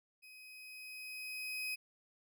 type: tone with level ramp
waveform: 35% pulse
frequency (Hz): 2520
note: D#7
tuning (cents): +21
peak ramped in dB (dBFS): -53 to -35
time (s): 0.22-1.76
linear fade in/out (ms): 20
effects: none